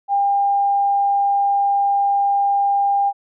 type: tone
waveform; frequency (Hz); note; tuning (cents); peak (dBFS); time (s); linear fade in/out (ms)
sine; 801; G5; +37; -14; 0.08-3.13; 50
effects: none